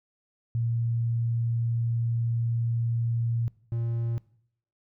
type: tone pair in turn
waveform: sine / triangle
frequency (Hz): 116.54 / 116.54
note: A#2 / A#2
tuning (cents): 0 / 0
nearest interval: unison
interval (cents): 0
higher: neither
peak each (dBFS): -24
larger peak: neither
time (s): 0.55-3.48 / 3.72-4.18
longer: first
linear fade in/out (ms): 0
effects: noise-tail reverb RT60 0.7 s tail -22 dB re dry